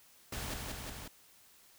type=noise with echo; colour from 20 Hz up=pink; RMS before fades=-40 dBFS; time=0.32-0.54 s; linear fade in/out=5 ms; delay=180 ms; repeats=3; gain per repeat=-2 dB; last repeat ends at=1.08 s; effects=white hiss -62 dBFS RMS until 1.78 s